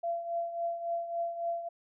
sine tone with tremolo, 681 Hz, F5, 44 cents flat, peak -28 dBFS, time 0.03-1.69 s, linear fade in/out 10 ms, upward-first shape triangle, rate 3.6 Hz, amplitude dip 70%, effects none

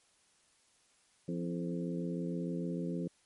harmonic tone with a mistuned harmonic, 86.6 Hz, F2, 14 cents flat, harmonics 2 / 3 / 4 / 5 / 6, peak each -36 / -40 / -42 / -44 / -46 dBFS, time 1.28-3.08 s, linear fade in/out 5 ms, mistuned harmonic 4, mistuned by -51 cents, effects white hiss -69 dBFS RMS until 3.25 s + MP3 48 kbps

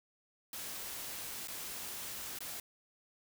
white noise with dropouts, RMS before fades -43 dBFS, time 0.53-2.6 s, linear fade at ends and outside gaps 2 ms, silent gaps 1.474-1.482 / 2.388-2.405 s, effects none

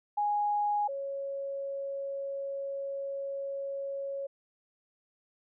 sine tone pair in turn, 828 / 552.5 Hz, G#5 / C#5, -5 / -6 cents, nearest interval perfect fifth, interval 701 cents, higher first, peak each -26 / -33 dBFS, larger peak first, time 0.17-0.88 / 0.88-4.27 s, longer second, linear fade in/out 10 ms, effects none

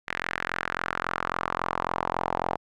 sawtooth tone with band-pass filter sweep, 43.65 Hz, F1, in tune, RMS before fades -30 dBFS, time 0.07-2.57 s, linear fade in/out 20 ms, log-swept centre 1900 to 820 Hz, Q 2.6, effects none

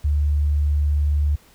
sine tone, 73.42 Hz, D2, in tune, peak -16 dBFS, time 0.04-1.36 s, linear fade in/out 10 ms, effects pink hiss -53 dBFS RMS until 1.54 s

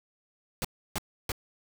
pink noise bursts, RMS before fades -31 dBFS, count 3, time 0.62-1.318 s, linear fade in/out 0 ms, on 26 ms, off 310 ms, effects none

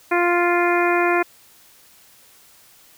harmonic tone, 349.2 Hz, F4, in tune, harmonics 1 / 2 / 3 / 4 / 5 / 6 / 7, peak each -19 / -22 / -24 / -25 / -26 / -27 / -27 dBFS, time 0.11-1.23 s, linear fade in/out 10 ms, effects white hiss -51 dBFS RMS until 2.97 s

